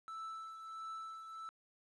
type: tone with tremolo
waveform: triangle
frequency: 1318.5 Hz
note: E6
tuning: in tune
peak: -40 dBFS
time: 0.08-1.49 s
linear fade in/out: 0 ms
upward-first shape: triangle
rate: 1.5 Hz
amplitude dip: 55%
effects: resampled to 24000 Hz + 12-bit